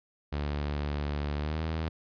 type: tone with pitch glide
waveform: sawtooth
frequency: 73 to 80.07 Hz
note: D2 to E2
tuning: -10 to -50 cents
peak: -26 dBFS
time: 0.32-1.89 s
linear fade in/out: 10 ms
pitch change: +160 cents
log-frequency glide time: 1.37-1.62 s
effects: resampled to 11025 Hz